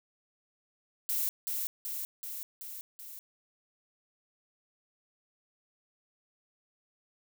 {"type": "noise with echo", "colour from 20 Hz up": "violet", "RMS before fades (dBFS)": -31, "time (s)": [1.09, 1.29], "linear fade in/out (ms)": 0, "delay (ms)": 380, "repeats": 5, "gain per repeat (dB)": -3, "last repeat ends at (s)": 3.19, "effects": []}